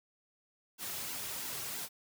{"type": "noise with flanger", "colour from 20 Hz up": "white", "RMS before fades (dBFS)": -40, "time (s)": [0.78, 1.89], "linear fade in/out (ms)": 50, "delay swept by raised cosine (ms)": [1.6, 4.1], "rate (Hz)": 3, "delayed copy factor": -0.6, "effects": []}